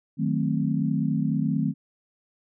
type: chord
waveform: sine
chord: D# diminished seventh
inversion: none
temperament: equal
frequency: 155.56 / 185 / 220 / 261.6 Hz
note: D#3 / F#3 / A3 / C4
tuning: 0 / 0 / 0 / 0 cents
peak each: -26 / -29 / -27 / -28 dBFS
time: 0.17-1.74 s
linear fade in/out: 50 ms
effects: none